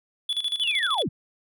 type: tone with tremolo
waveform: triangle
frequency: 3432 Hz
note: A7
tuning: 44 cents flat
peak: -21 dBFS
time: 0.29-1.03 s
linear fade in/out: 5 ms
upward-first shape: square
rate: 13 Hz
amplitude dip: 75%
type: linear sweep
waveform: sine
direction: down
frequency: 3136 to 87.31 Hz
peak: -24 dBFS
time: 0.61-1.09 s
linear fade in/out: 10 ms
effects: none